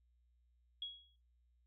sine tone with exponential decay, 3322 Hz, G#7, in tune, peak -38 dBFS, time 0.82-1.16 s, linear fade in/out 2 ms, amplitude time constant 73 ms, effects noise-tail reverb RT60 0.3 s tail -17 dB re dry + added 60 Hz sine -70 dBFS peak until 1.66 s

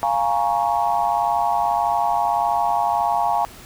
sine chord, Bb minor seventh, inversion second, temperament equal, 698.5 / 830.6 / 932.3 / 1108.7 Hz, F5 / Ab5 / Bb5 / Db6, 0 / 0 / 0 / 0 cents, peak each -22 / -21 / -23 / -27 dBFS, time 0.03-3.45 s, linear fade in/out 0 ms, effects pink hiss -42 dBFS RMS until 3.65 s

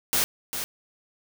white noise with echo, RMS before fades -23 dBFS, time 0.13-0.24 s, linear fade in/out 0 ms, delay 400 ms, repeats 1, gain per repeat -8 dB, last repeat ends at 0.64 s, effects none

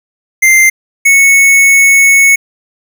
square tone pair in turn, 2089 / 2208 Hz, C7 / C#7, -3 / -7 cents, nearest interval minor second, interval 96 cents, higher second, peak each -4 dBFS, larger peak neither, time 0.42-0.7 / 1.05-2.36 s, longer second, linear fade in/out 10 ms, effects none

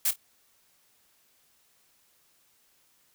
blue noise with echo, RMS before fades -25 dBFS, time 0.05-0.11 s, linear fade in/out 5 ms, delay 26 ms, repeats 2, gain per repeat -13 dB, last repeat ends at 0.162 s, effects white hiss -66 dBFS RMS until 3.14 s

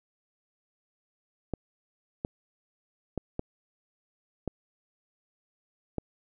clicks, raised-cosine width 2 ms, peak -17 dBFS, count 6, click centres 1.537 / 2.249 / 3.177 / 3.394 / 4.477 / 5.983 s, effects none

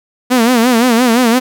sawtooth tone with vibrato, 239.8 Hz, A#3, 49 cents sharp, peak -4 dBFS, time 0.3-1.4 s, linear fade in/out 20 ms, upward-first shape sine, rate 5.8 Hz, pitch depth 120 cents each way, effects none

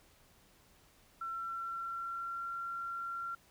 sine tone with pitch glide, 1351 to 1372.2 Hz, E6 to F6, +42 to -31 cents, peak -37 dBFS, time 1.21-3.35 s, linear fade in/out 5 ms, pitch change +27 cents, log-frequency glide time 1.37-2.45 s, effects pink hiss -65 dBFS RMS until 3.5 s

